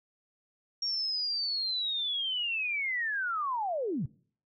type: linear sweep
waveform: sine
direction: down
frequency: 5588 to 110 Hz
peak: -29 dBFS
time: 0.82-4.06 s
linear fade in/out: 5 ms
effects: noise-tail reverb RT60 0.5 s tail -22 dB re dry